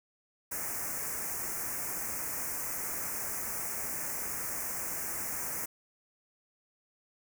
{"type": "band-stop noise", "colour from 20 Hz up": "white", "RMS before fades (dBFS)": -36, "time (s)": [0.51, 5.66], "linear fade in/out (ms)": 10, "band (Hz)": [2300, 5700], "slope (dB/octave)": 48, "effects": []}